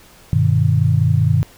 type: chord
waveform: sine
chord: G augmented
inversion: none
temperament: just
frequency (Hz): 98 / 122.5 / 153.12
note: G2 / B2 / D#3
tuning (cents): 0 / -14 / -27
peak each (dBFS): -16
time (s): 0.33-1.43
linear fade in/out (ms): 0
effects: pink hiss -46 dBFS RMS until 1.57 s